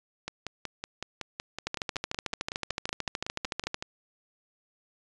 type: two click trains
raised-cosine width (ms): 0.2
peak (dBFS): -17 / -13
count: 20 / 29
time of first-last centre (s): 0.28-3.825 / 1.67-3.744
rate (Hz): 5.36 / 13.5
effects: resampled to 22050 Hz